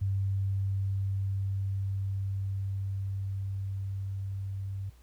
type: tone with level ramp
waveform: sine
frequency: 97.6 Hz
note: G2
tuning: 7 cents flat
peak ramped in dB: -26 to -33 dBFS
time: 0.01-4.9 s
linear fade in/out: 10 ms
effects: added 60 Hz sine -54 dBFS peak until 5.02 s + pink hiss -65 dBFS RMS until 5.02 s